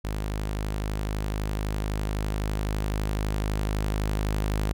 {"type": "tone with level ramp", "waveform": "sawtooth", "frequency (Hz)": 51.91, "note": "G#1", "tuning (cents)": 0, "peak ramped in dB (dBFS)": [-24, -20], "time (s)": [0.04, 4.73], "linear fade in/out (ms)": 10, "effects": []}